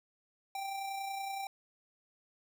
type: tone with amplitude modulation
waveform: square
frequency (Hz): 784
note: G5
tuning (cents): 0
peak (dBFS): -36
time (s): 0.55-1.47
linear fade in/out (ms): 2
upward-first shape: sine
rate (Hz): 30.7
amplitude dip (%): 35
effects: none